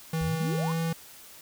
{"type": "tone with pitch glide", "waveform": "square", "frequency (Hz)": [161.5, 164.61], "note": ["E3", "E3"], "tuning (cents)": [-35, -2], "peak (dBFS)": -27, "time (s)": [0.13, 0.93], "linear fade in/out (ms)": 5, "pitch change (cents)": 33, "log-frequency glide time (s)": [0.63, 0.79]}
{"type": "exponential sweep", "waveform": "sine", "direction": "up", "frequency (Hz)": [61.74, 1141], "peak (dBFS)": -33, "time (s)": [0.21, 0.72], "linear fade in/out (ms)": 0}
{"effects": ["white hiss -49 dBFS RMS until 1.41 s"]}